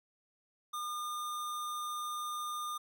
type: tone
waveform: square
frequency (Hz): 1211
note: D#6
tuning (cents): -47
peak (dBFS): -37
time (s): 0.73-2.78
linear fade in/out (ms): 10
effects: none